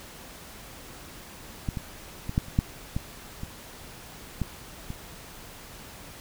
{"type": "clicks", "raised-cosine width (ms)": 5, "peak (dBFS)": [-15, -19, -19, -10, -30, -8, -15, -22, -14, -22], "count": 10, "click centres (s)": [1.688, 1.772, 2.294, 2.379, 2.484, 2.589, 2.965, 3.434, 4.417, 4.904], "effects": ["pink hiss -45 dBFS RMS until 6.2 s"]}